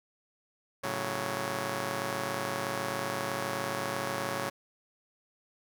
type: chord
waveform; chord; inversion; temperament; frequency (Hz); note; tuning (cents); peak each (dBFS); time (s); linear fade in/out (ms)
5% pulse; F# minor; first; just; 111 / 138.75 / 185; A2 / C#3 / F#3; +16 / +2 / 0; -26; 0.83-4.5; 10
effects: none